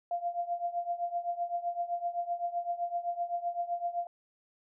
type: tone with tremolo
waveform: sine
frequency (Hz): 695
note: F5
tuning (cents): -9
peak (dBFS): -27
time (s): 0.11-4.07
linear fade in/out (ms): 2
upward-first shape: triangle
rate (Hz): 7.8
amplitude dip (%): 90
effects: none